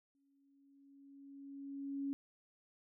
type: tone with exponential growth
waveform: sine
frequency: 277.7 Hz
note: C#4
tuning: 3 cents sharp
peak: -35 dBFS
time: 0.15-2.13 s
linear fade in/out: 0 ms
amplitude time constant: 430 ms
effects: none